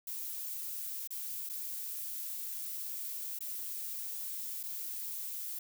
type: noise with dropouts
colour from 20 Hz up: violet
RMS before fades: -40 dBFS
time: 0.07-5.59 s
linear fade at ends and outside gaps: 5 ms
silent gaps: 1.075-1.105 / 1.491-1.496 / 3.389-3.406 / 4.631-4.635 s
effects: none